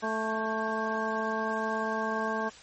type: harmonic tone with a mistuned harmonic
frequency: 220 Hz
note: A3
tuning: in tune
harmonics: 1 / 2 / 3 / 4 / 5 / 7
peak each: -35 / -35 / -35 / -35 / -35 / -35 dBFS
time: 0.02-2.5 s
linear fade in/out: 20 ms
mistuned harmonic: 7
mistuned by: +54 cents
effects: white hiss -50 dBFS RMS until 2.62 s + MP3 32 kbps